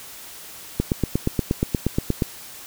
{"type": "click train", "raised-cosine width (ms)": 3, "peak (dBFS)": -6, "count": 13, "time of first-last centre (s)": [0.8, 2.222], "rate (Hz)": 8.44, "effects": ["white hiss -40 dBFS RMS until 2.66 s"]}